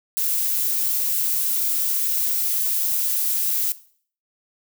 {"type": "noise", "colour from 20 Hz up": "violet", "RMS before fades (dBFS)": -22, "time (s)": [0.17, 3.72], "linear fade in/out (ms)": 0, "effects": ["noise-tail reverb RT60 0.5 s tail -17 dB re dry"]}